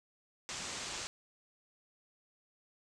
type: low-pass noise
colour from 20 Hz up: white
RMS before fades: -42 dBFS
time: 0.49-1.07 s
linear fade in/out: 0 ms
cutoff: 7900 Hz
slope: 48 dB/octave
effects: none